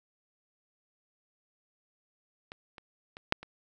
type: clicks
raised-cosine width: 0.3 ms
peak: -26 / -30 / -28 / -7 / -28 dBFS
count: 5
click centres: 2.519 / 2.782 / 3.169 / 3.324 / 3.43 s
effects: none